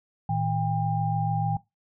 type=tone cluster; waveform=sine; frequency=113.2 / 160 / 800 Hz; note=A2 / D#3 / G5; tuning=+50 / +49 / +35 cents; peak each=-28 dBFS; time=0.29-1.57 s; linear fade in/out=5 ms; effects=noise-tail reverb RT60 0.2 s tail -19 dB re dry